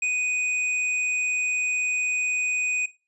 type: tone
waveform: square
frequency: 2489 Hz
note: D#7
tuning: in tune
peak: -23 dBFS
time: 0.02-2.86 s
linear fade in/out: 5 ms
effects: noise-tail reverb RT60 0.3 s tail -18 dB re dry + resampled to 24000 Hz